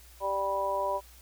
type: harmonic tone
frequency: 196 Hz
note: G3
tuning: in tune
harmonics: 2 / 3 / 4 / 5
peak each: -38 / -31 / -38 / -30 dBFS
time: 0.2-1.01 s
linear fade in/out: 50 ms
effects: added 60 Hz sine -53 dBFS peak until 1.21 s + white hiss -56 dBFS RMS until 1.21 s